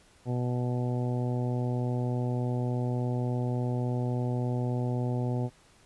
harmonic tone, 123.47 Hz, B2, in tune, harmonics 1 / 2 / 3 / 4 / 5 / 6 / 7, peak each -28 / -34 / -38 / -40 / -42 / -44 / -45 dBFS, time 0.25-5.5 s, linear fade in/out 50 ms, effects pink hiss -60 dBFS RMS until 5.85 s + resampled to 24000 Hz

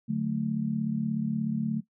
sine chord, D major, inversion none, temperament just, 146.83 / 183.54 / 220.2 Hz, D3 / F#3 / A3, 0 / -14 / +2 cents, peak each -32 / -33 / -28 dBFS, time 0.08-1.81 s, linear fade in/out 20 ms, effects noise-tail reverb RT60 0.1 s tail -17 dB re dry

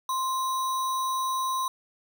sine tone with sample-and-hold, 1050 Hz, C6, 6 cents sharp, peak -25 dBFS, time 0.09-1.68 s, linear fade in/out 2 ms, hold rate 4900 Hz, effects none

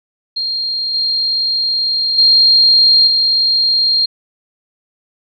sine tone with level steps, 4213 Hz, C8, 11 cents sharp, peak -16 / -13 / -6 / -10 dBFS, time 0.36-4.06 s, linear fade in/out 10 ms, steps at 0.94 / 2.18 / 3.07 s, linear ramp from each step 5 ms, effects none

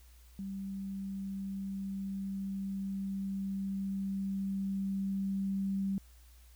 sine tone with level ramp, 194.9 Hz, G3, 10 cents flat, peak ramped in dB -37 to -30 dBFS, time 0.39-5.98 s, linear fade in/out 0 ms, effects added 60 Hz sine -55 dBFS peak until 6.55 s + white hiss -65 dBFS RMS until 6.55 s

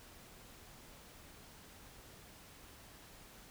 silence, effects pink hiss -57 dBFS RMS until 3.5 s

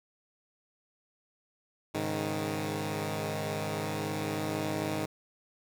10% pulse chord, Ab suspended fourth, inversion none, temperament equal with one note detuned, 103.83 / 137.16 / 155.56 Hz, Ab2 / Db3 / Eb3, 0 / -18 / 0 cents, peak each -27 / -32 / -26 dBFS, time 1.94-5.06 s, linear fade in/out 10 ms, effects none

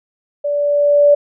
sine tone with level ramp, 580 Hz, D5, 22 cents flat, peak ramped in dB -16 to -5 dBFS, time 0.44-1.15 s, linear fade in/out 10 ms, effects none

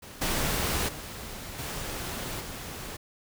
pink noise with level steps, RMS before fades -45 / -28 / -40 / -35 / -39 dBFS, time 0.02-2.97 s, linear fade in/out 10 ms, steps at 0.21 / 0.88 / 1.58 / 2.4 s, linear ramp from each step 10 ms, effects none

